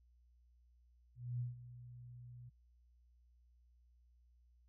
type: tone with ADSR envelope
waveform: sine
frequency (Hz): 122.2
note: B2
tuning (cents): -18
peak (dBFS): -36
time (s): 1.15-2.5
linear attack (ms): 250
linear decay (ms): 150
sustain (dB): -15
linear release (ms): 15
effects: added 60 Hz sine -66 dBFS peak until 4.68 s